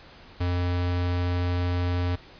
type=tone; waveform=square; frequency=88.7 Hz; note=F2; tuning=27 cents sharp; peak=-24 dBFS; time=0.4-2.16 s; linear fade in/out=10 ms; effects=pink hiss -49 dBFS RMS until 2.39 s + resampled to 11025 Hz